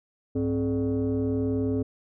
sine tone with frequency modulation, 263.9 Hz, C4, 15 cents sharp, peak -22 dBFS, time 0.35-1.83 s, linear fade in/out 10 ms, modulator 163 Hz, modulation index 1.1, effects tanh soft clip ceiling -19 dBFS

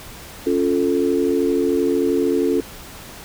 sine chord, Db augmented, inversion none, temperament equal with one note detuned, 277.2 / 350.2 / 440 Hz, Db4 / F4 / A4, 0 / +5 / 0 cents, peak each -20 dBFS, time 0.46-2.61 s, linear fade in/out 10 ms, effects pink hiss -38 dBFS RMS until 3.24 s

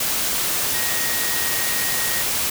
sine tone in noise, 1881 Hz, A#6, 15 cents sharp, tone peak -29 dBFS, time 0.74-2.22 s, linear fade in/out 5 ms, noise white, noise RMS -22 dBFS, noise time 0-2.5 s, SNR -10 dB, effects none

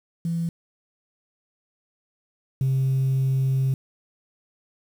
sine tone pair in turn, 167.7 / 133.1 Hz, E3 / C3, +30 / +30 cents, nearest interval major third, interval 400 cents, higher first, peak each -22 / -17 dBFS, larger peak second, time 0.25-0.49 / 2.61-3.74 s, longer second, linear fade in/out 2 ms, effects tanh soft clip ceiling -17 dBFS + 8-bit

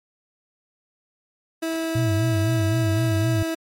30% pulse tone, 325.8 Hz, E4, 20 cents flat, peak -21 dBFS, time 1.62-3.55 s, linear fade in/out 10 ms
sine tone with vibrato, 110 Hz, A2, in tune, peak -19 dBFS, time 1.95-3.43 s, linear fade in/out 5 ms, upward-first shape sine, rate 3.9 Hz, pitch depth 200 cents each way
effects MP3 64 kbps

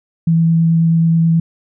sine tone with vibrato, 164.81 Hz, E3, in tune, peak -9 dBFS, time 0.27-1.4 s, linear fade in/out 5 ms, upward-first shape sine, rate 9.3 Hz, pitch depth 8 cents each way, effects none

